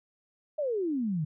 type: exponential sweep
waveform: sine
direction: down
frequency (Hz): 630 to 144.8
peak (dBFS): -27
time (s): 0.58-1.25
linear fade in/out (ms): 10
effects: none